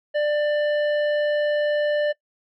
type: tone with hard clipping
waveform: sine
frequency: 593 Hz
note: D5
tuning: 17 cents sharp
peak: -21 dBFS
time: 0.14-2.13 s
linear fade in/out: 20 ms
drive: 11 dB
effects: noise-tail reverb RT60 0.1 s tail -22 dB re dry + low-pass 4000 Hz 12 dB/octave